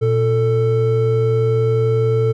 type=tone pair together; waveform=triangle; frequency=117.6 / 444 Hz; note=A#2 / A4; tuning=+16 / +16 cents; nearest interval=octave + major seventh; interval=2300 cents; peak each=-14 dBFS; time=0.01-2.33 s; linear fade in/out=20 ms; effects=none